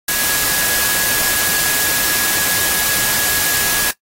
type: tone in noise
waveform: sine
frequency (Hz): 1667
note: G#6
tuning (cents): +6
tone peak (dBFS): -23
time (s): 0.08-3.91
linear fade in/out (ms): 5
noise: white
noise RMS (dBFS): -17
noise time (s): 0.08-3.91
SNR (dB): -9
effects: noise-tail reverb RT60 0.1 s tail -18 dB re dry + AAC 48 kbps